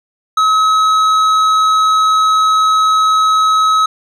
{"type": "tone with tanh clipping", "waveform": "sine", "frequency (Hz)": 1282, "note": "E6", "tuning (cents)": -49, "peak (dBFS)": -10, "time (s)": [0.37, 3.86], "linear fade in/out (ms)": 5, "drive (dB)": 10, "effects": []}